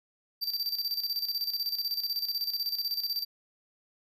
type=tone with tremolo; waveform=square; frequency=4676 Hz; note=D8; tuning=8 cents flat; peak=-28 dBFS; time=0.41-3.25 s; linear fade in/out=20 ms; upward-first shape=square; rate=16 Hz; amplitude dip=65%; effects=none